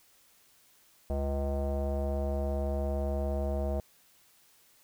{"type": "tone with low-pass filter", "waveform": "square", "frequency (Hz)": 69.9, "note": "C#2", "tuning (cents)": 15, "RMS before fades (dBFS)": -31, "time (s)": [1.1, 3.8], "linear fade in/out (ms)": 0, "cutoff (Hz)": 640, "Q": 4.8, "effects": ["white hiss -63 dBFS RMS until 4.83 s"]}